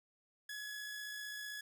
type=tone with amplitude modulation; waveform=sawtooth; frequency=1691 Hz; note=G#6; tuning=31 cents sharp; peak=-38 dBFS; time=0.49-1.61 s; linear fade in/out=5 ms; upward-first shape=sine; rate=55.6 Hz; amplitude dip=30%; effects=none